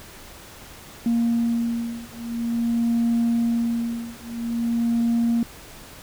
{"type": "beating tone pair", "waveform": "sine", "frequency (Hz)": [233.1, 233.58], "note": ["A#3", "A#3"], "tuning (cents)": [0, 4], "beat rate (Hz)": 0.48, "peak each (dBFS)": -22, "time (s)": [1.06, 5.43], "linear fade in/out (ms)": 2, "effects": ["tanh soft clip ceiling -15 dBFS", "pink hiss -43 dBFS RMS until 6.02 s"]}